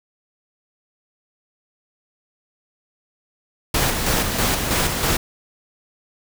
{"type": "noise with tremolo", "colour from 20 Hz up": "pink", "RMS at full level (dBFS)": -19, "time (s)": [3.74, 5.17], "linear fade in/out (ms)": 5, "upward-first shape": "square", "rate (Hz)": 3.1, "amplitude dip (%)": 40, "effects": []}